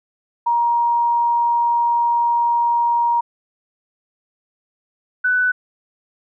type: tone pair in turn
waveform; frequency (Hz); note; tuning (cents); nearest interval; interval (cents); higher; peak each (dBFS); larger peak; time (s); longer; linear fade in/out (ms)
sine; 944 / 1494.5; A#5 / F#6; +22 / +17; minor sixth; 795; second; -14; neither; 0.46-3.21 / 5.24-5.52; first; 10
effects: none